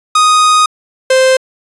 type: tone pair in turn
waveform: 45% pulse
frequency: 1244.5 / 521.8 Hz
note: D#6 / C5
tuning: 0 / -5 cents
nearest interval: octave + minor third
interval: 1505 cents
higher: first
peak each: -6 dBFS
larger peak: neither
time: 0.15-0.66 / 1.1-1.37 s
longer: first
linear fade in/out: 5 ms
effects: resampled to 24000 Hz